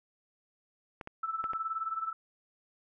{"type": "clicks", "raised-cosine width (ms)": 0.5, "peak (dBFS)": -26, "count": 4, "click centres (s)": [1.012, 1.074, 1.441, 1.534]}
{"type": "tone with tremolo", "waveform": "sine", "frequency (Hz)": 1318.5, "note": "E6", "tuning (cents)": 0, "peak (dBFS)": -29, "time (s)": [1.23, 2.13], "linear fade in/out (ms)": 5, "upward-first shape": "sine", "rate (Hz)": 19, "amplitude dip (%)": 75}
{"effects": []}